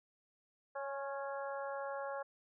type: harmonic tone with a mistuned harmonic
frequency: 277.2 Hz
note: C#4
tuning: in tune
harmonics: 2 / 3 / 4 / 5 / 6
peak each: -41 / -45 / -47 / -49 / -51 dBFS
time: 0.75-2.23 s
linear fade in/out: 10 ms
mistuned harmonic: 4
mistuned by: -24 cents
effects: none